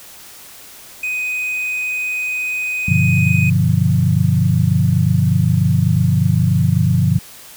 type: tone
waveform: triangle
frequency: 2502 Hz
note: D#7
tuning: 9 cents sharp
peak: -17 dBFS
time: 1.03-3.5 s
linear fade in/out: 5 ms
type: chord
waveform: sine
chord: G dominant seventh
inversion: none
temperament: equal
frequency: 98 / 123.47 / 146.83 / 174.61 Hz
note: G2 / B2 / D3 / F3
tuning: 0 / 0 / 0 / 0 cents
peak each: -17 dBFS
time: 2.88-7.19 s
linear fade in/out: 5 ms
effects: white hiss -39 dBFS RMS until 7.56 s